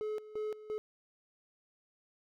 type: tone with tremolo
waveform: triangle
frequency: 427.8 Hz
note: A4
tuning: 49 cents flat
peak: -32 dBFS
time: 0.01-0.78 s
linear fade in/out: 0 ms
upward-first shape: square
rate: 2.9 Hz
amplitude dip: 80%
effects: none